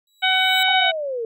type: tone with exponential growth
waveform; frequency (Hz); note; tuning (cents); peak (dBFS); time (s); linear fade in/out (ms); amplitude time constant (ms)
sawtooth; 3900; B7; -23; -21; 0.07-0.63; 2; 120
type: harmonic tone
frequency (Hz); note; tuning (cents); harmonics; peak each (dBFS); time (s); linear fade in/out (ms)
751; F#5; +26; 1 / 2 / 3 / 4 / 5; -22 / -22 / -22 / -22 / -22; 0.22-0.92; 20
type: linear sweep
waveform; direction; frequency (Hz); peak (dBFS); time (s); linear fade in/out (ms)
sine; down; 808 to 441.6; -23; 0.68-1.25; 2
effects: none